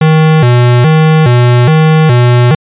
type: tone with vibrato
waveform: square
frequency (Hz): 138.59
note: C#3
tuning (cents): 0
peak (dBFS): -4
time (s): 0.01-2.55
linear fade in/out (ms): 5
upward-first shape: square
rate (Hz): 1.2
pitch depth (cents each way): 220
effects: resampled to 8000 Hz